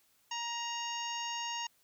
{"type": "harmonic tone with a mistuned harmonic", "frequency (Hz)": 940, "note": "A#5", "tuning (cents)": 14, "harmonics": [1, 2, 3, 4, 5, 6, 7], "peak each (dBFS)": [-39, -46, -40, -51, -52, -47, -43], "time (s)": [0.31, 1.67], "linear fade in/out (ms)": 5, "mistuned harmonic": 6, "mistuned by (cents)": -43, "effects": ["white hiss -70 dBFS RMS until 1.83 s"]}